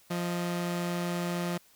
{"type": "tone pair together", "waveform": "sawtooth", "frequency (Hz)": [174.61, 625.5], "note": ["F3", "D#5"], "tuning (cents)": [0, 9], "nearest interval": "octave + minor seventh", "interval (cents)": 2209, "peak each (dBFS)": [-26, -36], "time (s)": [0.1, 1.58], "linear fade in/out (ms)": 10, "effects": ["white hiss -61 dBFS RMS until 1.75 s"]}